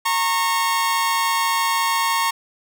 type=tone pair together; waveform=sawtooth; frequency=920 / 1094.1 Hz; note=A#5 / C#6; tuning=-23 / -23 cents; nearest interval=minor third; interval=300 cents; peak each=-17 dBFS; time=0.05-2.31 s; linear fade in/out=10 ms; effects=none